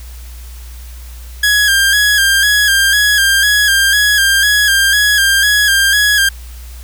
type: tone with vibrato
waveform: sawtooth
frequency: 1634 Hz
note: G#6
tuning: 29 cents flat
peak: -5 dBFS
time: 1.43-6.29 s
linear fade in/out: 5 ms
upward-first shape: square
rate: 2 Hz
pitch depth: 43 cents each way
effects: added 60 Hz sine -28 dBFS peak until 6.83 s + white hiss -40 dBFS RMS until 6.83 s